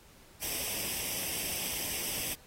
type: noise with comb filter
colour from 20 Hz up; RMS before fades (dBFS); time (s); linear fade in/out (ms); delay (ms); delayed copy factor
white; -35; 0.41-2.35; 20; 0.36; +0.65
effects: pink hiss -58 dBFS RMS until 2.46 s + AAC 48 kbps